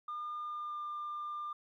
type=tone with pitch glide; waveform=sine; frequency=1209 to 1197.2 Hz; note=D6 to D6; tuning=+50 to +33 cents; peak=-36 dBFS; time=0.08-1.53 s; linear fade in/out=5 ms; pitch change=-17 cents; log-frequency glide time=0.4-0.9 s; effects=tanh soft clip ceiling -35 dBFS + 13-bit